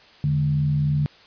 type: tone with frequency modulation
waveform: sine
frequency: 146.8 Hz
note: D3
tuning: in tune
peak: -18 dBFS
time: 0.24-1.06 s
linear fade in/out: 0 ms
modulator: 63.4 Hz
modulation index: 0.42
effects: white hiss -50 dBFS RMS until 1.26 s + resampled to 11025 Hz